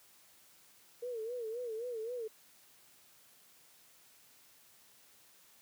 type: tone with vibrato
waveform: sine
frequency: 466.2 Hz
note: A#4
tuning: in tune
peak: -37 dBFS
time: 1.02-2.28 s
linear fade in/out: 10 ms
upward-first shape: sine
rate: 3.8 Hz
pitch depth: 120 cents each way
effects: white hiss -63 dBFS RMS until 5.61 s + high-pass 80 Hz 12 dB/octave